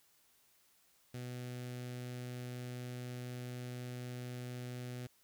sawtooth tone with notch filter, 124.1 Hz, B2, 9 cents sharp, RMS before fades -44 dBFS, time 1.14-5.07 s, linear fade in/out 5 ms, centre 1000 Hz, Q 1.4, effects white hiss -70 dBFS RMS until 5.23 s

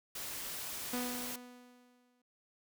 white noise, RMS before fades -42 dBFS, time 0.15-1.36 s, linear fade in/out 5 ms
sawtooth tone with exponential decay, 246.9 Hz, B3, in tune, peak -30 dBFS, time 0.93-2.22 s, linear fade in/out 5 ms, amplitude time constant 280 ms
effects none

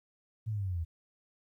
sine linear sweep, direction down, 113.1 to 79.1 Hz, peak -31 dBFS, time 0.46-0.85 s, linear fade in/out 20 ms, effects 12-bit

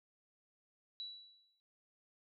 sine tone with exponential decay, 3930 Hz, B7, 9 cents flat, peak -40 dBFS, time 1-1.6 s, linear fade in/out 0 ms, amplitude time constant 130 ms, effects none

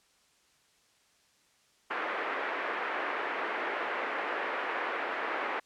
white band-pass noise, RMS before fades -34 dBFS, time 1.9-5.6 s, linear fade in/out 10 ms, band 330 to 2000 Hz, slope 24 dB/octave, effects white hiss -67 dBFS RMS until 5.65 s + low-pass 8000 Hz 12 dB/octave

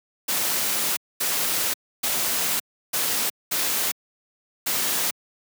white noise bursts at uneven times, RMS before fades -24 dBFS, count 6, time 0.28-0.97 / 1.2-1.74 / 2.03-2.6 / 2.93-3.3 / 3.51-3.92 / 4.66-5.11 s, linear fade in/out 10 ms, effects high-pass 150 Hz 12 dB/octave

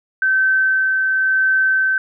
sine tone with tremolo, 1541 Hz, G6, 30 cents flat, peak -12 dBFS, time 0.22-1.98 s, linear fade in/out 2 ms, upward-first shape sine, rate 0.94 Hz, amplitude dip 25%, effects none

